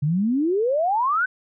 sine exponential sweep, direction up, 138.59 to 1553 Hz, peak -18 dBFS, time 0.02-1.26 s, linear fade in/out 10 ms, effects none

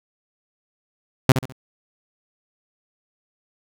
sawtooth tone with echo, 130.81 Hz, C3, in tune, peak -4 dBFS, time 1.29-1.32 s, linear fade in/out 2 ms, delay 68 ms, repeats 3, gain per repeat -10 dB, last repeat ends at 1.524 s, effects none

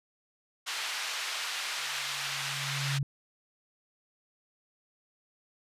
white band-pass noise, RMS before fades -35 dBFS, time 0.66-2.99 s, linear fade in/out 20 ms, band 1100 to 4100 Hz, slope 12 dB/octave
sine tone with exponential growth, 138.9 Hz, C#3, 4 cents sharp, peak -26 dBFS, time 1.78-3.03 s, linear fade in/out 2 ms, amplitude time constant 270 ms
effects resampled to 32000 Hz

